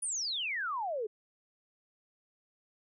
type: exponential sweep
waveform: sine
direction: down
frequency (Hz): 9956 to 405.9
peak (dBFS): -32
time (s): 0.02-1.07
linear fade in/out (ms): 10
effects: none